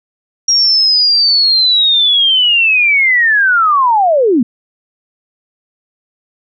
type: linear sweep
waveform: sine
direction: down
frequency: 5650 to 215.6 Hz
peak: -7 dBFS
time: 0.48-4.43 s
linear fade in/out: 5 ms
effects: none